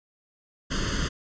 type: noise with comb filter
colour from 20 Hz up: pink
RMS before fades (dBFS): -27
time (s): 0.7-1.09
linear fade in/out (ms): 20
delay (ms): 0.63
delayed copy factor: +0.9
effects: resampled to 16000 Hz